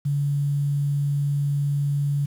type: tone with quantisation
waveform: sine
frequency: 142.9 Hz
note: D3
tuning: 47 cents flat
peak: -20 dBFS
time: 0.05-2.26 s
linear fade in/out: 10 ms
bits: 8
effects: none